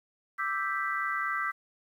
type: chord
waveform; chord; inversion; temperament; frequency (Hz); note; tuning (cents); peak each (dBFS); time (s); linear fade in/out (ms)
sine; E minor seventh; third; equal; 1174.7 / 1318.5 / 1568 / 1975.5; D6 / E6 / G6 / B6; 0 / 0 / 0 / 0; -34; 0.38-1.52; 20
effects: 10-bit